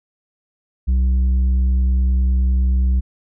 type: tone with tanh clipping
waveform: sine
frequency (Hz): 63.6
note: C2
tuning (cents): -48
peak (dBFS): -14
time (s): 0.87-3.01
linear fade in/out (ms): 20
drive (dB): 5
effects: none